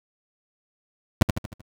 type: tone with echo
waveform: 25% pulse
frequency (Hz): 103.83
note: G#2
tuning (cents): 0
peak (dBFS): -7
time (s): 1.21-1.23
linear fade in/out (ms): 5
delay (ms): 77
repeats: 5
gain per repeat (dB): -6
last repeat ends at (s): 1.615
effects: none